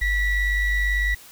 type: ring-modulated tone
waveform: triangle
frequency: 951 Hz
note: A#5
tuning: 34 cents sharp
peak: -14 dBFS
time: 0.01-1.15 s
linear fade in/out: 10 ms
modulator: 1000 Hz
effects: white hiss -46 dBFS RMS until 1.31 s